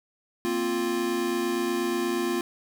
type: chord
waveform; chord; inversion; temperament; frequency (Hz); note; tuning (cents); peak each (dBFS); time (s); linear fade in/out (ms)
square; Bb suspended second; none; equal; 233.1 / 261.6 / 349.2; Bb3 / C4 / F4; 0 / 0 / 0; -33 / -33 / -27; 0.45-2.41; 0
effects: none